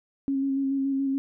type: tone with vibrato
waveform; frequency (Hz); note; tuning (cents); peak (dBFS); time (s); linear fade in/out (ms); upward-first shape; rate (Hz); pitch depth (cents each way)
sine; 272.3; C#4; -31; -23; 0.28-1.18; 0; square; 7; 17
effects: none